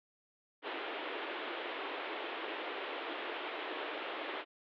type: band-pass noise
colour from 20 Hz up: pink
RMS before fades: -41 dBFS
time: 0.62-4.45 s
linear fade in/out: 50 ms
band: 310 to 3500 Hz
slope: 48 dB/octave
effects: none